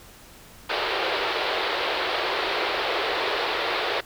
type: band-pass noise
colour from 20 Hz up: pink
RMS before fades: -26 dBFS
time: 0.69-4.01 s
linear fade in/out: 10 ms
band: 360 to 4400 Hz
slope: 48 dB/octave
effects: pink hiss -48 dBFS RMS until 4.05 s